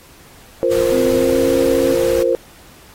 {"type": "chord", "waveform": "sine", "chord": "F suspended fourth", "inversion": "none", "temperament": "equal", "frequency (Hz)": [349.2, 466.2, 523.3], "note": ["F4", "Bb4", "C5"], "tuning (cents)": [0, 0, 0], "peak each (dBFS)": [-19, -17, -16], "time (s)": [0.63, 2.35], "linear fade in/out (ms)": 0}
{"type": "noise", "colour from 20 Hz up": "pink", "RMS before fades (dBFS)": -28, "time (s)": [0.71, 2.23], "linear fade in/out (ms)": 5}
{"type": "tone with pitch glide", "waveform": "sine", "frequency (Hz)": [259.9, 273.5], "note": ["C4", "C#4"], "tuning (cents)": [-11, -23], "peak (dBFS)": -19, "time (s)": [0.91, 1.95], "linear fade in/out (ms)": 20, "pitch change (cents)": 88, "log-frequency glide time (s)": [1.12, 1.49]}
{"effects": ["pink hiss -45 dBFS RMS until 2.94 s", "AAC 48 kbps"]}